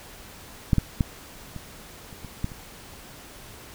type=clicks; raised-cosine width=5 ms; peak=-6 / -8 / -8 / -22 / -30 / -26 / -13 / -29 dBFS; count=8; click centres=0.732 / 0.783 / 1.008 / 1.563 / 2.128 / 2.247 / 2.444 / 2.518 s; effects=pink hiss -45 dBFS RMS until 3.74 s